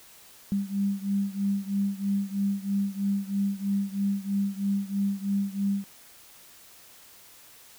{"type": "beating tone pair", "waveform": "sine", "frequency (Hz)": [197.6, 200.7], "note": ["G3", "G3"], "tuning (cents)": [14, 41], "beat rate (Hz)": 3.1, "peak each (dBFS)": [-27, -29], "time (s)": [0.52, 5.84], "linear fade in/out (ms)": 0, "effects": ["white hiss -52 dBFS RMS until 7.78 s"]}